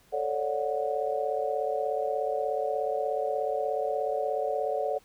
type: chord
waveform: sine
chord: D major seventh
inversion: second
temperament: just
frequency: 440.5 / 550.6 / 587.3 / 734.2 Hz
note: A4 / C#5 / D5 / F#5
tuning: +2 / -12 / 0 / -14 cents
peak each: -32 dBFS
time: 0.12-4.99 s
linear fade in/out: 20 ms
effects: pink hiss -61 dBFS RMS until 5.04 s